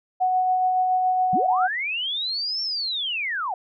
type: tone with tremolo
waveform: sine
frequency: 740 Hz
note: F#5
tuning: in tune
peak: -17 dBFS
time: 0.2-1.68 s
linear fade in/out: 20 ms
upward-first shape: sine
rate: 7.1 Hz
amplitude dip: 25%
type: linear two-way sweep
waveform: sine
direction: up then down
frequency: 142.1 to 5470 to 687 Hz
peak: -24 dBFS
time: 1.33-3.54 s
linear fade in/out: 2 ms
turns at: 2.62 s
effects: none